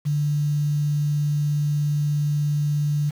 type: tone with quantisation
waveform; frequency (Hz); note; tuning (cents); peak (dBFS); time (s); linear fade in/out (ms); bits
sine; 147.2; D3; +4; -19; 0.05-3.11; 20; 7
effects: none